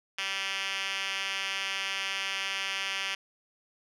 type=tone with band-pass filter; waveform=5% pulse; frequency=194.4 Hz; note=G3; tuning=14 cents flat; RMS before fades=-33 dBFS; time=0.18-3.15 s; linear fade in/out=5 ms; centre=3300 Hz; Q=3.1; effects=none